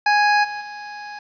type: tone with level steps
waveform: 25% pulse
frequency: 830 Hz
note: G#5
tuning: 1 cent flat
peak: -10 / -23 / -28 dBFS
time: 0.06-1.19 s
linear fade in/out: 5 ms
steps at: 0.43 / 0.6 s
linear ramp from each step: 20 ms
effects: resampled to 11025 Hz + 8-bit